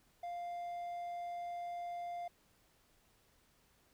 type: tone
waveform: triangle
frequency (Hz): 698.5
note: F5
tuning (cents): 0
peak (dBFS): -38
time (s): 0.23-2.28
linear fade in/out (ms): 5
effects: pink hiss -71 dBFS RMS until 3.93 s